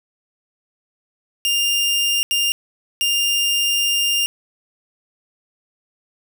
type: tone bursts at uneven times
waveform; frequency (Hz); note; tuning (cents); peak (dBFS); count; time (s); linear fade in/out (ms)
sawtooth; 2802; F7; +5; -13; 3; 1.45-2.23 / 2.31-2.52 / 3.01-4.26; 0
effects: none